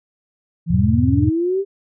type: linear sweep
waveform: sine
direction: up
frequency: 160 to 401.4 Hz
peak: -16 dBFS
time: 0.66-1.65 s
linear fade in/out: 50 ms
type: chord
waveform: sine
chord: E major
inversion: none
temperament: just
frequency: 82.41 / 103.01 / 123.61 Hz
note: E2 / G#2 / B2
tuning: 0 / -14 / +2 cents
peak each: -19 dBFS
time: 0.7-1.3 s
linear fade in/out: 10 ms
effects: none